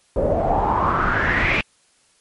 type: noise with low-pass filter sweep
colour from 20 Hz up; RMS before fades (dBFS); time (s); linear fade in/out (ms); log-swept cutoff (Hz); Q
pink; -19; 0.16-1.61; 2; 520 to 2500; 5.8
effects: white hiss -59 dBFS RMS until 2.2 s + MP3 48 kbps